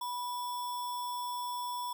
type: tone with sample-and-hold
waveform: sine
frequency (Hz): 980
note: B5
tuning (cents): -14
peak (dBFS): -34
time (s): 0.01-1.93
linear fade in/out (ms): 5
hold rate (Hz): 4410
effects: none